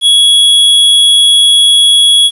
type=tone; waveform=square; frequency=3348 Hz; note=G#7; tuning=13 cents sharp; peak=-4 dBFS; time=0.01-2.31 s; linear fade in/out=50 ms; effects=resampled to 24000 Hz + 7-bit